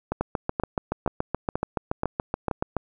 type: two click trains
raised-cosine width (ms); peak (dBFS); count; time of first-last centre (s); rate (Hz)
1; -11 / -10; 6 / 19; 0.12-2.512 / 0.21-2.767; 2.09 / 7.04
effects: none